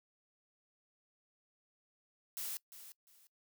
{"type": "noise with echo", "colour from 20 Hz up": "blue", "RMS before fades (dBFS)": -41, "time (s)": [2.37, 2.57], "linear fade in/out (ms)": 0, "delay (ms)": 350, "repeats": 2, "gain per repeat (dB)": -12, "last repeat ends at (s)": 3.27, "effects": ["noise-tail reverb RT60 0.1 s tail -21 dB re dry"]}